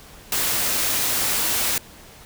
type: noise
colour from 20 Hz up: white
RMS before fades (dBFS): -22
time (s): 0.32-1.78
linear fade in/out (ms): 2
effects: pink hiss -45 dBFS RMS until 2.25 s